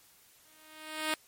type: tone with exponential growth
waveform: 5% pulse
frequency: 311.1 Hz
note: D#4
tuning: in tune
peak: -16 dBFS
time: 0.45-1.14 s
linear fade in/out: 2 ms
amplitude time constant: 150 ms
effects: white hiss -61 dBFS RMS until 1.27 s + MP3 64 kbps